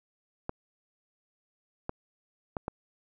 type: clicks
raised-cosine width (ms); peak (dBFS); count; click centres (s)
1; -18; 4; 0.494 / 1.894 / 2.568 / 2.681
effects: none